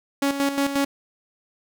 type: tone with tremolo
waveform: sawtooth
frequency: 279 Hz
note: C#4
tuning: 11 cents sharp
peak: -15 dBFS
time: 0.22-0.85 s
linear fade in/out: 5 ms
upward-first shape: square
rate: 5.6 Hz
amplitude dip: 60%
effects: none